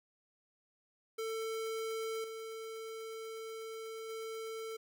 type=tone with level steps; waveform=square; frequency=445.9 Hz; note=A4; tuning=23 cents sharp; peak=-37 / -43 / -41 dBFS; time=1.18-4.77 s; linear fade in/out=10 ms; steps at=2.24 / 4.09 s; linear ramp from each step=2 ms; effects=none